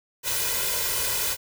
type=noise with comb filter; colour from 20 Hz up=white; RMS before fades=-26 dBFS; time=0.23-1.37 s; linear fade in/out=50 ms; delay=2 ms; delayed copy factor=+0.9; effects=none